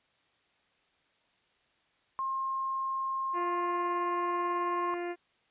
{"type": "tone", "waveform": "sine", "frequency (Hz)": 1066, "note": "C6", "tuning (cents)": 32, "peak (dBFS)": -30, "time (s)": [2.19, 4.94], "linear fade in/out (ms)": 0}
{"type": "harmonic tone", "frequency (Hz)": 349.2, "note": "F4", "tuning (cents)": 0, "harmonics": [1, 2, 3, 4, 5, 6, 7, 8], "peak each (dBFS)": [-34, -40, -47, -49, -46, -48, -52, -55], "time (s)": [3.33, 5.16], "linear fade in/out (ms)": 50}
{"effects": ["white hiss -70 dBFS RMS until 5.5 s", "resampled to 8000 Hz"]}